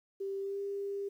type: tone with pitch glide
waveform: sine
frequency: 392 to 399.1 Hz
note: G4 to G4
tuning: 0 to +31 cents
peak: -34 dBFS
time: 0.2-1.09 s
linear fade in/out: 10 ms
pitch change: +31 cents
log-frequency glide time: 0.4-0.6 s
effects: 11-bit